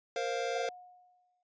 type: chord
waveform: square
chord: Bb suspended second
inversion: none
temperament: equal with one note detuned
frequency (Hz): 466.2 / 527.2 / 698.5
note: Bb4 / C5 / F5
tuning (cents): 0 / +13 / 0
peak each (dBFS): -37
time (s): 0.16-0.69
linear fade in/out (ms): 2
type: tone with exponential decay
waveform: sine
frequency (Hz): 723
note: F#5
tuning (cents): -40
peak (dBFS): -38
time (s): 0.55-1.43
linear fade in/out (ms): 5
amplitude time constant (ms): 190
effects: resampled to 16000 Hz